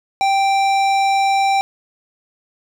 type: tone with hard clipping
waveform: sine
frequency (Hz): 784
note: G5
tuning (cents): 0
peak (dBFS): -15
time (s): 0.21-1.61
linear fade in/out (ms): 0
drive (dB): 14
effects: none